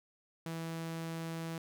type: tone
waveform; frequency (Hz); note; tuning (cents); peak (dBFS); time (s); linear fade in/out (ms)
sawtooth; 164.2; E3; -6; -34; 0.46-1.58; 2
effects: none